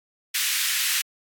pink high-pass noise, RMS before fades -24 dBFS, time 0.34-1.02 s, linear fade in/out 10 ms, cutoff 1800 Hz, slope 24 dB/octave, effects AAC 64 kbps

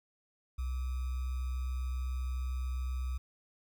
sine tone with sample-and-hold, 63.7 Hz, C2, 46 cents flat, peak -32 dBFS, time 0.58-3.18 s, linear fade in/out 10 ms, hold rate 1225 Hz, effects none

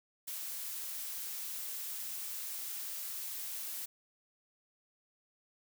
blue noise, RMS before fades -41 dBFS, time 0.27-3.86 s, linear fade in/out 10 ms, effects none

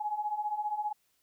sine beating tone pair, 830 / 845 Hz, G#5 / G#5, -1 / +30 cents, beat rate 15 Hz, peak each -36 / -32 dBFS, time 0-0.93 s, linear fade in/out 10 ms, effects white hiss -73 dBFS RMS until 1.22 s

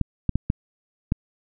clicks, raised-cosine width 5 ms, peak -8 dBFS, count 5, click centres 0.013 / 0.293 / 0.356 / 0.501 / 1.121 s, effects none

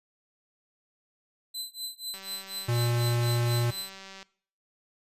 sawtooth tone with tremolo, 4035 Hz, B7, 36 cents sharp, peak -28 dBFS, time 1.54-3.9 s, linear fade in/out 10 ms, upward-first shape triangle, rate 4.1 Hz, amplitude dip 100%
click train, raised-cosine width 0.2 ms, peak -28 dBFS, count 404, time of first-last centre 2.14-4.228 s, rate 193 Hz
square tone, 119.3 Hz, A#2, 41 cents sharp, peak -25 dBFS, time 2.68-3.71 s, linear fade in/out 10 ms
effects noise-tail reverb RT60 0.5 s tail -20 dB re dry + resampled to 32000 Hz

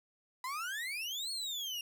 35% pulse exponential two-way sweep, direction up then down, 987.8 to 4395 to 2776 Hz, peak -35 dBFS, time 0.44-1.81 s, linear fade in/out 2 ms, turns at 1.31 s, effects none

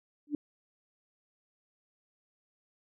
sine tone with exponential growth, 293.7 Hz, D4, in tune, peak -24 dBFS, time 0.27-0.35 s, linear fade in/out 2 ms, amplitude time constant 16 ms, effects none

